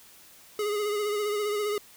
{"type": "tone with vibrato", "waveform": "square", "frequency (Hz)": 416.5, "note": "G#4", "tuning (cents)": 5, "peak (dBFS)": -27, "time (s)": [0.59, 1.78], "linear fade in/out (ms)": 2, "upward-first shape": "sine", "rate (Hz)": 15, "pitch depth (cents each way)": 37, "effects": ["white hiss -53 dBFS RMS until 1.96 s"]}